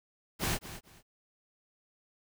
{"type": "noise with echo", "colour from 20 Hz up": "pink", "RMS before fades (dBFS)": -31, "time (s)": [0.39, 0.59], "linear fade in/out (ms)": 50, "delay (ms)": 220, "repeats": 2, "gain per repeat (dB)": -13, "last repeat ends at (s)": 1.03, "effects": []}